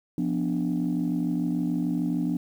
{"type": "chord", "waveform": "sine", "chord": "B diminished", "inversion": "second", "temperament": "equal", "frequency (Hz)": [174.61, 246.9, 293.7], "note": ["F3", "B3", "D4"], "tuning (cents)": [0, 0, 0], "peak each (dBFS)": -27, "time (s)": [0.18, 2.37], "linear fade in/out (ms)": 2, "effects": ["tanh soft clip ceiling -18 dBFS", "9-bit"]}